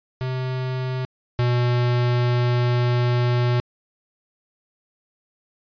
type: tone pair in turn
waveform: square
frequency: 128.9 / 122.02 Hz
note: C3 / B2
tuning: -26 / -20 cents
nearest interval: minor second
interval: 94 cents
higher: first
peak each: -24 / -18 dBFS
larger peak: second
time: 0.21-1.05 / 1.39-3.6 s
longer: second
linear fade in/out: 0 ms
effects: resampled to 11025 Hz